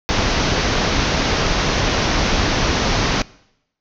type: low-pass noise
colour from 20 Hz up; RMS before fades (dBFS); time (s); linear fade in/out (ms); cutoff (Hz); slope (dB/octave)
pink; -18; 0.09-3.22; 0; 6300; 96
effects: noise-tail reverb RT60 0.8 s tail -22 dB re dry